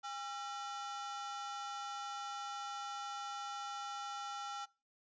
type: ring-modulated tone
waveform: 45% pulse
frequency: 1084 Hz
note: C#6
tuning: 39 cents flat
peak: -38 dBFS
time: 0.03-4.66 s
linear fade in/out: 20 ms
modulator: 273 Hz
effects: noise-tail reverb RT60 0.3 s tail -23 dB re dry + resampled to 16000 Hz